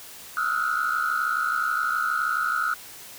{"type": "tone cluster", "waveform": "sine", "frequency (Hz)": [1268, 1346, 1413, 1465], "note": ["D#6", "E6", "F6", "F#6"], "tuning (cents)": [32, 36, 20, -18], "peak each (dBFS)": -27, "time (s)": [0.37, 2.74], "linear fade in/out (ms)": 2, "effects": ["tanh soft clip ceiling -16 dBFS", "white hiss -43 dBFS RMS until 3.18 s"]}